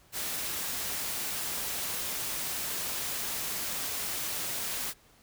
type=noise; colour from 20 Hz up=white; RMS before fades=-34 dBFS; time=0.12-4.94 s; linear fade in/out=50 ms; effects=pink hiss -61 dBFS RMS until 5.22 s